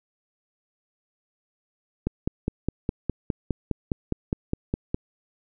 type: click train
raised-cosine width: 3 ms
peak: -11 dBFS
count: 15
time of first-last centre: 2.07-4.945 s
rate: 4.87 Hz
effects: none